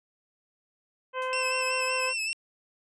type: harmonic tone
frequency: 515 Hz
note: C5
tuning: 28 cents flat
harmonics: 1 / 2 / 3 / 4 / 5 / 6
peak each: -32 / -32 / -38 / -43 / -40 / -45 dBFS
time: 1.13-2.14 s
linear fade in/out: 50 ms
type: noise with exponential decay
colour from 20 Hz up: blue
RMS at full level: -43 dBFS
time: 1.22-1.38 s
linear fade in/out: 1 ms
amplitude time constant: 34 ms
type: tone with vibrato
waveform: sawtooth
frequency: 2652 Hz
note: E7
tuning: 10 cents sharp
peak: -25 dBFS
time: 1.33-2.33 s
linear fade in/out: 0 ms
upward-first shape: sine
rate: 5.3 Hz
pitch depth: 46 cents each way
effects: resampled to 22050 Hz